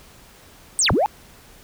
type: linear two-way sweep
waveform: sine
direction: down then up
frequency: 8840 to 46.95 to 899 Hz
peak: -14 dBFS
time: 0.79-1.06 s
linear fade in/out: 0 ms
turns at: 0.91 s
effects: tanh soft clip ceiling -11 dBFS + pink hiss -48 dBFS RMS until 1.63 s